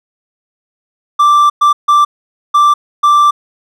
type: tone bursts at uneven times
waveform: triangle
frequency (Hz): 1174.7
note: D6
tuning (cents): 0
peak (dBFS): -3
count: 5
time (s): 1.19-1.5 / 1.61-1.73 / 1.88-2.05 / 2.54-2.74 / 3.03-3.31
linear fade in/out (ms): 10
effects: none